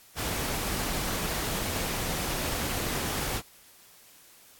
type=noise; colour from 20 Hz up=pink; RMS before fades=-31 dBFS; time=0.15-3.42 s; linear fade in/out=50 ms; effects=white hiss -55 dBFS RMS until 4.59 s + AAC 64 kbps